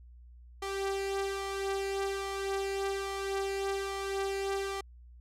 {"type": "tone with flanger", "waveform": "sawtooth", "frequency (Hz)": 392, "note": "G4", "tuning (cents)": 0, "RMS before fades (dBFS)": -34, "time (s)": [0.62, 4.81], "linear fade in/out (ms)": 5, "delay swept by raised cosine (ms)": [1.6, 3], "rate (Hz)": 1.2, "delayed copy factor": 0.55, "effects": ["added 60 Hz sine -50 dBFS peak until 5.2 s", "low-pass 10000 Hz 12 dB/octave"]}